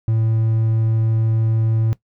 triangle tone, 111.7 Hz, A2, 27 cents sharp, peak -13 dBFS, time 0.08-1.93 s, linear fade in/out 0 ms, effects noise-tail reverb RT60 0.1 s tail -18 dB re dry

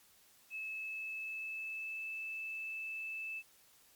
sine tone with pitch glide, 2600 to 2629 Hz, E7 to E7, -24 to -5 cents, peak -39 dBFS, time 0.5-3.43 s, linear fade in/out 50 ms, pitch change +19 cents, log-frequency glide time 0.66-2.13 s, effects white hiss -65 dBFS RMS until 3.95 s + MP3 96 kbps

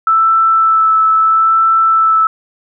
sine tone with vibrato, 1318.5 Hz, E6, in tune, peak -7 dBFS, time 0.07-2.27 s, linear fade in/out 2 ms, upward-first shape sine, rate 0.76 Hz, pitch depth 13 cents each way, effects none

